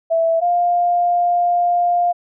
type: tone pair in turn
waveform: sine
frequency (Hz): 659.3 / 702.3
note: E5 / F5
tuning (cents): 0 / +10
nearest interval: minor second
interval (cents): 110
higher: second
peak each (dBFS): -13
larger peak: neither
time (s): 0.1-0.41 / 0.41-2.13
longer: second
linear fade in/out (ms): 20
effects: none